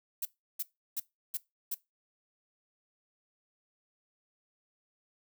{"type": "noise bursts", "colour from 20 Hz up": "violet", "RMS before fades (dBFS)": -34, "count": 5, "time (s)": [0.22, 1.745], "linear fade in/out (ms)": 5, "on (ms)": 33, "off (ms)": 340, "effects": ["noise-tail reverb RT60 0.2 s tail -20 dB re dry"]}